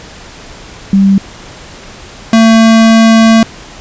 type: tone pair in turn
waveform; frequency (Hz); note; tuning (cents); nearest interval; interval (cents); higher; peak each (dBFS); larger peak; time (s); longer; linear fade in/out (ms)
sine / square; 195.6 / 224.9; G3 / A3; -4 / +38; major second; 242; second; -3; neither; 0.93-1.18 / 2.33-3.43; second; 2
effects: pink hiss -31 dBFS RMS until 3.8 s + resampled to 16000 Hz